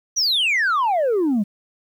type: exponential sweep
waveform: sine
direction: down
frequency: 6060 to 192.1 Hz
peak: -14 dBFS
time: 0.16-1.44 s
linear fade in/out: 20 ms
effects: tanh soft clip ceiling -15 dBFS + 9-bit